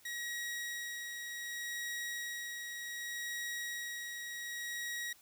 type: tone with tremolo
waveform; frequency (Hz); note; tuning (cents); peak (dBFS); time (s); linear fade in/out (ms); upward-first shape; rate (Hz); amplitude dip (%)
sawtooth; 1903; A#6; +35; -34; 0.05-5.13; 5; sine; 0.66; 35
effects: white hiss -63 dBFS RMS until 5.21 s